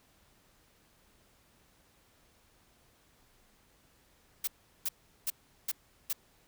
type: noise bursts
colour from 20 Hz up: blue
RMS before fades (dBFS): -32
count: 5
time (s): 4.44-6.13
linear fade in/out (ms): 5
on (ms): 34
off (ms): 380
effects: pink hiss -66 dBFS RMS until 6.47 s